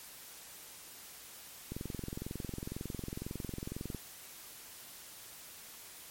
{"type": "click train", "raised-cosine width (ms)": 3, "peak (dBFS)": -26, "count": 50, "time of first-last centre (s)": [1.72, 3.947], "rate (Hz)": 22, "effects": ["white hiss -51 dBFS RMS until 6.1 s", "MP3 64 kbps"]}